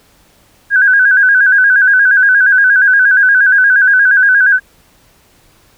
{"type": "tone with vibrato", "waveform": "sine", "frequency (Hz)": 1568, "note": "G6", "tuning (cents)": 0, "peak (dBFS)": -5, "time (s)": [0.7, 4.6], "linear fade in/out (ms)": 50, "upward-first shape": "square", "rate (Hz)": 8.5, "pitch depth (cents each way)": 66, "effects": ["pink hiss -49 dBFS RMS until 5.77 s"]}